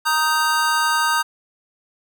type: chord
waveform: square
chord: Eb major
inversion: second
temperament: just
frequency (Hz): 933.4 / 1244.5 / 1555.6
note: Bb5 / Eb6 / G6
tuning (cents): +2 / 0 / -14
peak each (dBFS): -22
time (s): 0.05-1.23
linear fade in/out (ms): 20
effects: none